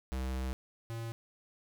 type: tone pair in turn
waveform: square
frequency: 64.8 / 114.8 Hz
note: C2 / A#2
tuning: -16 / -26 cents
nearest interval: minor seventh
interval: 990 cents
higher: second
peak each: -34 / -38 dBFS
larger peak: first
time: 0.12-0.53 / 0.9-1.12 s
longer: first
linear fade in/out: 0 ms
effects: none